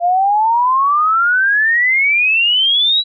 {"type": "exponential sweep", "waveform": "sine", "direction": "up", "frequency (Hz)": [683, 3951], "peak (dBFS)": -10, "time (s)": [0, 3.04], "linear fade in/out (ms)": 50, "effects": []}